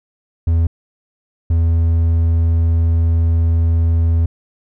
triangle tone bursts at uneven times, 82.8 Hz, E2, 8 cents sharp, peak -9 dBFS, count 2, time 0.47-0.67 / 1.5-4.26 s, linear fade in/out 5 ms, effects none

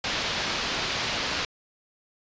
white low-pass noise, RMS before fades -29 dBFS, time 0.04-1.45 s, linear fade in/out 2 ms, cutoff 4800 Hz, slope 24 dB/octave, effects resampled to 16000 Hz

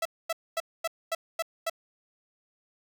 sawtooth tone bursts, 659.3 Hz, E5, in tune, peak -23 dBFS, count 7, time 0.02-1.698 s, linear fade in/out 5 ms, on 34 ms, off 240 ms, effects 10-bit

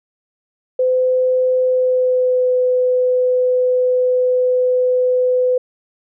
sine tone with pitch glide, 510 to 503.3 Hz, C5 to B4, -44 to +33 cents, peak -12 dBFS, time 0.79-5.58 s, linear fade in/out 5 ms, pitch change -23 cents, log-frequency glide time 1.62-2.54 s, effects none

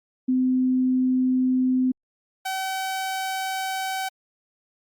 sine / sawtooth tone pair in turn, 256.2 / 762.9 Hz, C4 / G5, -36 / -47 cents, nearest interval octave + perfect fifth, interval 1889 cents, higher second, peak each -18 / -22 dBFS, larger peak first, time 0.28-1.92 / 2.45-4.09 s, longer neither, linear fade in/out 10 ms, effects Opus 48 kbps

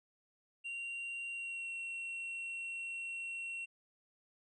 triangle tone with pitch glide, 2762 to 2727 Hz, F7 to F7, -20 to -42 cents, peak -38 dBFS, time 0.64-3.66 s, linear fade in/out 20 ms, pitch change -22 cents, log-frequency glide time 1.32-1.69 s, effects resampled to 24000 Hz

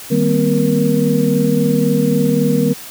sine tone cluster, 154 / 195.5 / 233.4 / 257.1 / 473.1 Hz, D#3 / G3 / A#3 / C4 / A#4, -17 / -4 / +2 / -30 / +26 cents, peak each -18 dBFS, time 0.1-2.74 s, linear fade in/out 20 ms, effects white hiss -33 dBFS RMS until 2.9 s

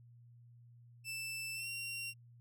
sawtooth tone with pitch glide, 2650 to 2750 Hz, E7 to F7, +9 to -27 cents, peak -37 dBFS, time 1.04-2.14 s, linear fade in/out 50 ms, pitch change +64 cents, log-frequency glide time 1.54-1.68 s, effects added 119 Hz sine -57 dBFS peak until 2.4 s

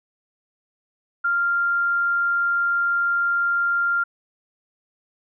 sine tone, 1393 Hz, F6, 5 cents flat, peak -18 dBFS, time 1.24-4.04 s, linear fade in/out 10 ms, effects none

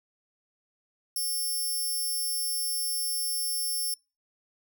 5% pulse tone, 5400 Hz, E8, 41 cents sharp, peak -22 dBFS, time 1.16-3.94 s, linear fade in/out 2 ms, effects noise-tail reverb RT60 0.3 s tail -25 dB re dry

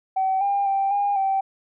sine tone with pitch steps, 763 / 801 / 784 / 810 / 776 Hz, G5 / G5 / G5 / G#5 / G5, -47 / +37 / 0 / -43 / -18 cents, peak -18 dBFS, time 0.16-1.41 s, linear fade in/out 10 ms, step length 250 ms, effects tanh soft clip ceiling -14 dBFS

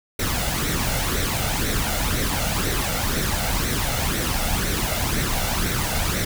pink noise with flanger, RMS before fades -23 dBFS, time 0.19-6.25 s, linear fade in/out 5 ms, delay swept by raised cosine 0.5 to 1.46 ms, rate 2 Hz, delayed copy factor +0.55, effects none

